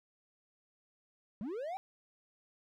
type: linear sweep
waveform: triangle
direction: up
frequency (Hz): 182.8 to 796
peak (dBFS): -35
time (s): 1.41-1.77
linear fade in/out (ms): 0
effects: none